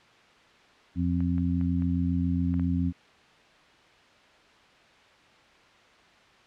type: harmonic tone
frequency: 87.31 Hz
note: F2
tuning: in tune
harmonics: 1 / 2 / 3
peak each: -28 / -28 / -28 dBFS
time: 0.95-2.93 s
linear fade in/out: 50 ms
type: clicks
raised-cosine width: 0.5 ms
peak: -31 / -32 / -32 / -32 / -30 / -28 dBFS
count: 6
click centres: 1.205 / 1.381 / 1.612 / 1.822 / 2.541 / 2.596 s
effects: white hiss -56 dBFS RMS until 6.46 s + low-pass 3000 Hz 12 dB/octave